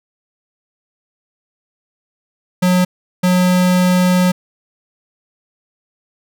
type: tone bursts at uneven times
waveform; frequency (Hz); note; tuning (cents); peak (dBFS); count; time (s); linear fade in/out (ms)
square; 181.4; F#3; -34; -11; 2; 2.62-2.85 / 3.23-4.32; 10
effects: none